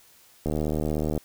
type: click train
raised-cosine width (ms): 2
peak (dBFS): -14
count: 56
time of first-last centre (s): 0.46-1.177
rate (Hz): 76.7
effects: white hiss -56 dBFS RMS until 1.24 s